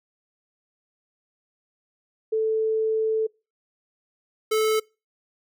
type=tone pair in turn; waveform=sine / square; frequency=440 / 435.4 Hz; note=A4 / A4; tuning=0 / -18 cents; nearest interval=unison; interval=18 cents; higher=first; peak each=-20 dBFS; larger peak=neither; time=2.32-3.27 / 4.51-4.8 s; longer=first; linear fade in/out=10 ms; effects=noise-tail reverb RT60 0.3 s tail -26 dB re dry